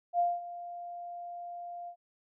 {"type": "tone with ADSR envelope", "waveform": "sine", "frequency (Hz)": 698.5, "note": "F5", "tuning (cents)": 0, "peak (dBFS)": -23, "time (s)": [0.13, 1.96], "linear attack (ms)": 62, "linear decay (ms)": 210, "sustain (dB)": -16, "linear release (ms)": 80, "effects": []}